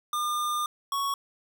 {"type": "tone pair in turn", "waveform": "square", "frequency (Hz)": [1205, 1112.2], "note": ["D6", "C#6"], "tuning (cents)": [44, 5], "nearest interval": "minor second", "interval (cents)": 139, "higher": "first", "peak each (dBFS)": -27, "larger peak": "neither", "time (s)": [[0.13, 0.66], [0.92, 1.14]], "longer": "first", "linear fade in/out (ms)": 2, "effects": []}